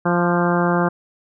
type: harmonic tone with a mistuned harmonic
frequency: 174.61 Hz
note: F3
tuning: in tune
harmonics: 1 / 2 / 3 / 4 / 5 / 6 / 7 / 8 / 9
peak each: -19 / -22 / -24 / -25 / -26 / -27 / -27 / -28 / -29 dBFS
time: 0.05-0.89 s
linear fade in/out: 10 ms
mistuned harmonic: 7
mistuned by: -25 cents
effects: none